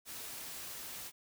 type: noise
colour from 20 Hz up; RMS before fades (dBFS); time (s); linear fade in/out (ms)
white; -45; 0.05-1.12; 50
effects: none